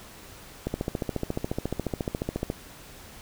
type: click train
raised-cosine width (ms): 2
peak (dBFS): -14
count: 27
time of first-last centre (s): 0.67-2.501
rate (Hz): 14.2
effects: pink hiss -47 dBFS RMS until 3.21 s